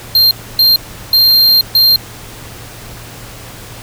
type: tone bursts at uneven times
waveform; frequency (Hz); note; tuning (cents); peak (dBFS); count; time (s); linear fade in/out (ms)
square; 4186; C8; 0; -6; 4; 0.15-0.31 / 0.59-0.76 / 1.13-1.61 / 1.75-1.96; 2
effects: added 114 Hz sine -35 dBFS peak until 3.82 s + pink hiss -32 dBFS RMS until 3.82 s